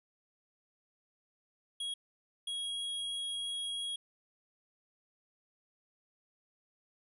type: tone bursts at uneven times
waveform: square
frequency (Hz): 3301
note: G#7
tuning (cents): -11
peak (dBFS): -36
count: 2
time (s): 1.8-1.94 / 2.47-3.96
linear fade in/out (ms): 5
effects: resampled to 32000 Hz